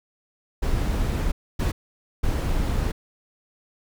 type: noise bursts at uneven times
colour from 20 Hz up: brown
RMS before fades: -23 dBFS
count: 3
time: 0.62-1.32 / 1.59-1.72 / 2.23-2.92 s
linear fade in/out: 10 ms
effects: none